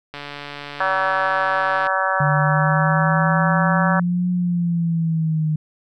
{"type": "click train", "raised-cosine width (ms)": 0.3, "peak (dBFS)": -16, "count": 250, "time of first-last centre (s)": [0.14, 1.869], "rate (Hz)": 144}
{"type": "harmonic tone", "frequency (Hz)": 190, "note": "F#3", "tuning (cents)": 46, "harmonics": [3, 4, 5, 6, 7, 8, 9], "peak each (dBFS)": [-25, -25, -25, -25, -25, -25, -25], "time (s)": [0.8, 4], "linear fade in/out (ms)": 5}
{"type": "exponential two-way sweep", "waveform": "sine", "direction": "up then down", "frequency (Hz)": [146.6, 179.9, 153.6], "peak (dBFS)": -17, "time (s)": [2.2, 5.56], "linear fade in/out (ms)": 5, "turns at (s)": 4.3}
{"effects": []}